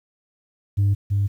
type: tone with echo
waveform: sine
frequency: 100 Hz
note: G2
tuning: 35 cents sharp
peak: -13 dBFS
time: 0.77-0.95 s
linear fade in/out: 20 ms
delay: 330 ms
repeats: 1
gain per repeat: -3 dB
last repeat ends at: 1.28 s
effects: tanh soft clip ceiling -14 dBFS + 9-bit